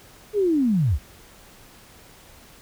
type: linear sweep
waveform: sine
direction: down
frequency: 433.5 to 51.91 Hz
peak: -17 dBFS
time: 0.33-0.99 s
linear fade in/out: 50 ms
effects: pink hiss -49 dBFS RMS until 2.61 s